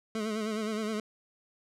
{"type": "tone with vibrato", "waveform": "25% pulse", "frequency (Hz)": 216.2, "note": "A3", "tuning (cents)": -30, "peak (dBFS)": -27, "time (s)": [0.15, 1], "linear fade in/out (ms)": 2, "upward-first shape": "sine", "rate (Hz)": 9.6, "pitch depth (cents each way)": 58, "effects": ["low-pass 9000 Hz 12 dB/octave"]}